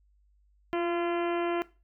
harmonic tone with a mistuned harmonic, 342.8 Hz, F4, 32 cents flat, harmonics 1 / 2 / 3 / 4 / 5 / 6 / 7 / 8 / 9, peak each -28 / -34 / -38 / -40 / -42 / -44 / -45 / -46 / -47 dBFS, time 0.73-1.62 s, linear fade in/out 0 ms, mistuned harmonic 1, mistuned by +18 cents, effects noise-tail reverb RT60 0.3 s tail -18 dB re dry + added 50 Hz sine -62 dBFS peak until 1.83 s

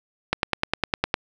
click train, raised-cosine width 0.3 ms, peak -4 dBFS, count 9, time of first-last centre 0.33-1.141 s, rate 9.86 Hz, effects none

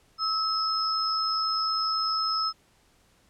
sine tone pair together, 1295 / 5176 Hz, E6 / E8, -31 / -32 cents, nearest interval 2 octaves, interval 2399 cents, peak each -27 dBFS, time 0.18-2.53 s, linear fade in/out 50 ms, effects pink hiss -63 dBFS RMS until 3.29 s + low-pass 11000 Hz 12 dB/octave

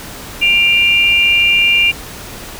sine tone pair together, 2382 / 2794 Hz, D7 / F7, +24 / 0 cents, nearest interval minor third, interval 276 cents, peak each -11 dBFS, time 0.41-1.92 s, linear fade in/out 20 ms, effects pink hiss -30 dBFS RMS until 2.59 s

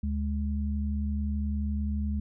sine tone pair together, 73.42 / 208.7 Hz, D2 / G#3, 0 / +9 cents, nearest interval octave + tritone, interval 1809 cents, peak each -28 / -32 dBFS, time 0.03-2.2 s, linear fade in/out 5 ms, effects none

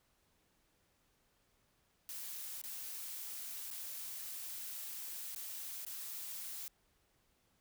blue noise with dropouts, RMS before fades -45 dBFS, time 2.09-6.68 s, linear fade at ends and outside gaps 1 ms, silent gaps 2.616-2.638 / 3.704-3.711 / 5.349-5.36 / 5.85-5.865 s, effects pink hiss -75 dBFS RMS until 7.6 s

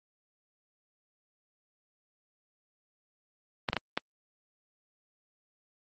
clicks, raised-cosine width 0.3 ms, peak -11 dBFS, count 4, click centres 3.688 / 3.731 / 3.767 / 3.975 s, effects high-pass 150 Hz 12 dB/octave + Opus 32 kbps

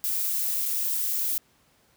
violet noise with dropouts, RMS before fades -27 dBFS, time 0.04-1.38 s, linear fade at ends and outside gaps 0 ms, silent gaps 0.655-0.659 s, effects pink hiss -63 dBFS RMS until 1.96 s + high-pass 60 Hz 12 dB/octave

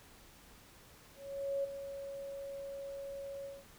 sine tone with ADSR envelope, 554.4 Hz, C#5, in tune, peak -31 dBFS, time 1.15-3.65 s, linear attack 490 ms, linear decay 14 ms, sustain -10 dB, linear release 200 ms, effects pink hiss -59 dBFS RMS until 3.78 s

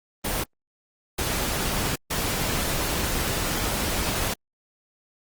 pink noise bursts at uneven times, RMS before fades -26 dBFS, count 3, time 0.24-0.44 / 1.18-1.96 / 2.1-4.34 s, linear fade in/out 10 ms, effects Opus 24 kbps

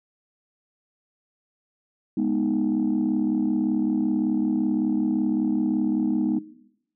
sine chord, G# minor, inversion none, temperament equal with one note detuned, 207.7 / 245.8 / 311.1 Hz, G#3 / B3 / D#4, 0 / -8 / 0 cents, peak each -24 dBFS, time 2.17-6.39 s, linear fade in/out 5 ms, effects noise-tail reverb RT60 0.8 s tail -17 dB re dry + tanh soft clip ceiling -15 dBFS

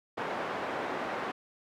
pink band-pass noise, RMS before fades -35 dBFS, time 0.17-1.32 s, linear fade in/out 10 ms, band 370 to 1600 Hz, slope 12 dB/octave, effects none

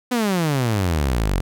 sawtooth exponential sweep, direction down, 255 to 42.19 Hz, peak -14 dBFS, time 0.11-1.41 s, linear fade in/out 10 ms, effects none

